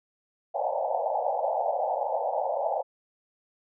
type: band-pass noise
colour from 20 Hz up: white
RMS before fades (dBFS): -28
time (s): 0.54-2.83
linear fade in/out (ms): 20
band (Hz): 510 to 870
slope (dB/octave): 96
effects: none